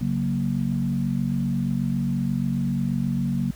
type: chord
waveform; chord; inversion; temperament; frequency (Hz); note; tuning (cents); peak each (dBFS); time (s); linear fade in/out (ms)
sine; F# major; second; equal; 138.59 / 185 / 233.1; C#3 / F#3 / A#3; 0 / 0 / 0; -26; 0.01-3.51; 5
effects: added 60 Hz sine -41 dBFS peak until 3.55 s + pink hiss -49 dBFS RMS until 3.55 s